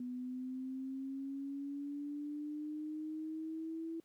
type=linear sweep; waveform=sine; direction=up; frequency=246.9 to 329.6 Hz; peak=-39 dBFS; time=0-4 s; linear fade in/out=2 ms; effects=pink hiss -75 dBFS RMS until 4.04 s + high-pass 100 Hz 12 dB/octave